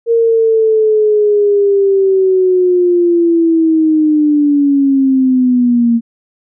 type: linear sweep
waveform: sine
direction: down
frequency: 464.9 to 230 Hz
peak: -7 dBFS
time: 0.06-6.01 s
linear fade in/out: 50 ms
effects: none